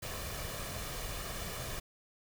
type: noise with comb filter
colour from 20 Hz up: pink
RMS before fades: -40 dBFS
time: 0.02-1.8 s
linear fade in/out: 10 ms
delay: 1.7 ms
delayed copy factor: +0.5
effects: none